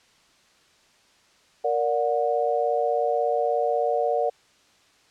sine chord, Bb augmented, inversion none, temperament just, 466.2 / 582.7 / 728.4 Hz, Bb4 / D5 / F#5, 0 / -14 / -27 cents, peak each -25 dBFS, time 1.64-4.3 s, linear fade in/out 10 ms, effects white hiss -59 dBFS RMS until 5.1 s + low-pass 6000 Hz 12 dB/octave

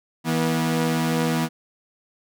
sawtooth tone pair together, 161.99 / 241.7 Hz, E3 / B3, -30 / -37 cents, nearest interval perfect fifth, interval 693 cents, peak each -19 dBFS, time 0.24-1.49 s, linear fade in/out 50 ms, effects none

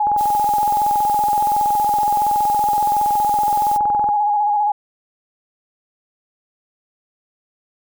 sine tone with vibrato, 830.6 Hz, G#5, in tune, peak -14 dBFS, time 0-4.72 s, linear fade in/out 5 ms, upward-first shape square, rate 15 Hz, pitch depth 29 cents each way
click train, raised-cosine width 1 ms, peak -16 dBFS, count 87, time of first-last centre 0.07-4.089 s, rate 21.4 Hz
blue noise, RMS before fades -33 dBFS, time 0.17-3.78 s, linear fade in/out 20 ms
effects none

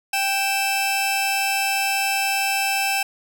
sawtooth tone pair together, 784 / 2637 Hz, G5 / E7, 0 / 0 cents, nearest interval octave + major sixth, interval 2100 cents, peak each -19 dBFS, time 0.13-3.03 s, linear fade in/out 5 ms, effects none

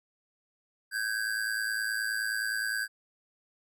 square ring-modulated tone, 1589 Hz, G6, 23 cents sharp, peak -27 dBFS, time 0.91-2.88 s, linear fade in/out 50 ms, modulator 54.8 Hz, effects none

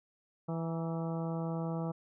harmonic tone with a mistuned harmonic, 164.81 Hz, E3, in tune, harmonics 1 / 2 / 3 / 4 / 5 / 6 / 7 / 8, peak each -34 / -42 / -42 / -44 / -46 / -51 / -50 / -53 dBFS, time 0.48-1.92 s, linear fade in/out 10 ms, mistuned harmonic 6, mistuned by -60 cents, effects none

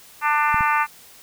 harmonic tone, 297.6 Hz, D4, 23 cents sharp, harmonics 3 / 4 / 5 / 6 / 7 / 8 / 9, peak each -21 / -21 / -25 / -27 / -28 / -30 / -32 dBFS, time 0.21-0.87 s, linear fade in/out 50 ms
clicks, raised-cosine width 5 ms, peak -18 dBFS, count 2, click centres 0.544 / 0.608 s
effects white hiss -47 dBFS RMS until 1.22 s

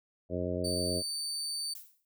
harmonic tone, 89.2 Hz, F2, 37 cents sharp, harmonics 1 / 2 / 3 / 4 / 5 / 6 / 7, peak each -38 / -38 / -38 / -38 / -38 / -38 / -38 dBFS, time 0.29-1.03 s, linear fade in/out 50 ms
30% pulse tone, 4576 Hz, D8, 46 cents flat, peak -31 dBFS, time 0.64-1.74 s, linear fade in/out 10 ms
violet noise with exponential decay, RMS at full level -42 dBFS, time 1.75-2.05 s, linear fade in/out 2 ms, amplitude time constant 64 ms
effects noise-tail reverb RT60 0.1 s tail -23 dB re dry

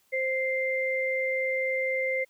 sine tone pair together, 523 / 2092 Hz, C5 / C7, -1 / -1 cents, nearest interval 2 octaves, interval 2400 cents, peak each -28 dBFS, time 0.12-2.25 s, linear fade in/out 20 ms, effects white hiss -67 dBFS RMS until 2.29 s

